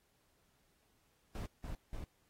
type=noise bursts; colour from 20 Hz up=brown; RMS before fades=-42 dBFS; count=3; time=1.35-2.04 s; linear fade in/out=2 ms; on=110 ms; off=180 ms; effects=pink hiss -75 dBFS RMS until 2.29 s + AAC 48 kbps